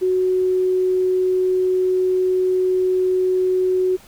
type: tone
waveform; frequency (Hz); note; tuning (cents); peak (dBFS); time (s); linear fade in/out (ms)
sine; 370; F#4; 0; -15; 0.01-3.97; 20
effects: pink hiss -47 dBFS RMS until 4.07 s